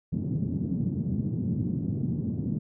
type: band-pass noise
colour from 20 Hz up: white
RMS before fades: -29 dBFS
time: 0.12-2.59 s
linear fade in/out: 10 ms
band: 100 to 230 Hz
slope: 24 dB/octave
effects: none